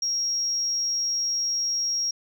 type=tone; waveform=sine; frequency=5600 Hz; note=F8; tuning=4 cents sharp; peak=-22 dBFS; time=0.02-2.11 s; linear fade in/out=5 ms; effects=tanh soft clip ceiling -19 dBFS